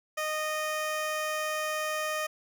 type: tone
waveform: 15% pulse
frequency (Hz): 617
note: D#5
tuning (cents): -15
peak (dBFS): -23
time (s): 0.17-2.27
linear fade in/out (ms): 10
effects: none